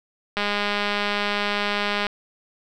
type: click train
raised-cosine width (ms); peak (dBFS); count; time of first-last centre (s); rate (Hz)
0.3; -8; 349; 0.37-2.068; 205
effects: none